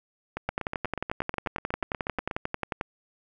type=two click trains; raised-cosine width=0.5 ms; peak=-16 / -13 dBFS; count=17 / 27; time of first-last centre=0.37-2.312 / 0.49-2.811 s; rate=8.24 / 11.2 Hz; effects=none